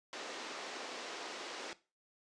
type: band-pass noise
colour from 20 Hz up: pink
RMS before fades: -45 dBFS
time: 0.13-1.73 s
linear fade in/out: 0 ms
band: 320 to 6300 Hz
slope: 24 dB/octave
effects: noise-tail reverb RT60 0.3 s tail -17 dB re dry + resampled to 22050 Hz